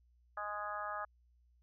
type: harmonic tone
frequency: 207.7 Hz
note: G#3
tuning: in tune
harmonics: 3 / 4 / 5 / 6 / 7 / 8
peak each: -46 / -45 / -49 / -41 / -51 / -47 dBFS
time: 0.37-1.05 s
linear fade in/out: 5 ms
effects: added 60 Hz sine -66 dBFS peak until 1.62 s